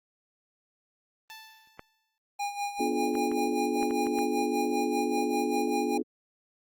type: tone with exponential decay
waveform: 10% pulse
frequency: 880 Hz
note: A5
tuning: in tune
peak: -33 dBFS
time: 1.3-2.18 s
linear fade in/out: 0 ms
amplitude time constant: 190 ms
type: clicks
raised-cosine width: 0.5 ms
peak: -25 dBFS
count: 7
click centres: 1.794 / 3.153 / 3.316 / 3.829 / 3.909 / 4.068 / 4.188 s
type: tone with tremolo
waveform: square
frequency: 812 Hz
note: G#5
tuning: 39 cents flat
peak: -29 dBFS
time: 2.39-5.98 s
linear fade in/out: 10 ms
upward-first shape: sine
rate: 5.1 Hz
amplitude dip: 70%
type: chord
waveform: sine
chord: B diminished seventh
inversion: none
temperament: equal with one note detuned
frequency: 246.9 / 293.7 / 349.2 / 425.5 Hz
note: B3 / D4 / F4 / Ab4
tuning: 0 / 0 / 0 / +42 cents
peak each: -32 dBFS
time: 2.79-6.03 s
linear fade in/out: 20 ms
effects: Opus 24 kbps